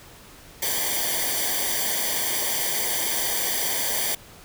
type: noise with comb filter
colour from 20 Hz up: white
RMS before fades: -25 dBFS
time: 0.62-4.15 s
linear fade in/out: 5 ms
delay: 0.75 ms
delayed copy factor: -0.9
effects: pink hiss -47 dBFS RMS until 4.44 s